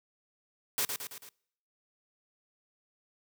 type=noise with echo; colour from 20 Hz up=white; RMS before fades=-30 dBFS; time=0.78-0.85 s; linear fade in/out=0 ms; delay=110 ms; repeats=4; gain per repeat=-5 dB; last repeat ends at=1.29 s; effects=noise-tail reverb RT60 0.7 s tail -25 dB re dry + high-pass 100 Hz 12 dB/octave